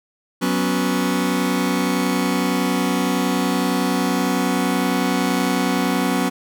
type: chord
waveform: sawtooth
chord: F# suspended fourth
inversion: none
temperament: just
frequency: 185 / 246.7 / 277.5 Hz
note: F#3 / B3 / C#4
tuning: 0 / -2 / +2 cents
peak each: -18 dBFS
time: 0.41-6.3 s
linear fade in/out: 20 ms
effects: none